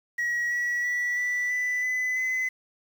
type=tone with pitch steps; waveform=sine; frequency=1912 / 1930.9 / 1949.9 / 1969.2 / 1988.6 / 2008 / 2028 Hz; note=A#6 / B6 / B6 / B6 / B6 / B6 / B6; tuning=+43 / -40 / -23 / -6 / +11 / +28 / +45 cents; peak=-22 dBFS; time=0.18-2.49 s; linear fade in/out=10 ms; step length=330 ms; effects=tanh soft clip ceiling -23 dBFS + 8-bit